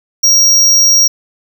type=tone; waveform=square; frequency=5640 Hz; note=F8; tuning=16 cents sharp; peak=-6 dBFS; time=0.23-1.08 s; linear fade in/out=10 ms; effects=8-bit